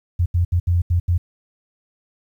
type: tone bursts at uneven times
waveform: sine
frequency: 87.31 Hz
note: F2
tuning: in tune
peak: -14 dBFS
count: 6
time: 0.19-0.26 / 0.34-0.45 / 0.52-0.6 / 0.67-0.82 / 0.9-1 / 1.08-1.18 s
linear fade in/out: 10 ms
effects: 9-bit